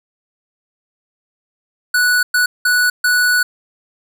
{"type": "tone bursts at uneven times", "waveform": "square", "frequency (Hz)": 1476, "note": "F#6", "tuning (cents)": -5, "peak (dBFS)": -12, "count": 4, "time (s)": [[1.94, 2.23], [2.34, 2.46], [2.65, 2.9], [3.04, 3.43]], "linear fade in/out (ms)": 5, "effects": []}